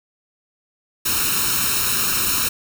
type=noise with comb filter; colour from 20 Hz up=white; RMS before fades=-20 dBFS; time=1.05-2.49 s; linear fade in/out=10 ms; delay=0.74 ms; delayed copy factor=+0.75; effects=none